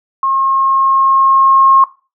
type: tone with level ramp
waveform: sine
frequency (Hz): 1077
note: C6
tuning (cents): +50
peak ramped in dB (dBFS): -11 to -4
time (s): 0.23-1.84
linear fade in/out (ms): 2
effects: noise-tail reverb RT60 0.3 s tail -17 dB re dry